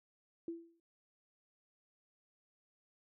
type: tone with exponential decay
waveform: sine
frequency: 334.7 Hz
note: E4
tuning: 26 cents sharp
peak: -36 dBFS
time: 0.48-0.8 s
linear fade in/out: 2 ms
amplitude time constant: 68 ms
effects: none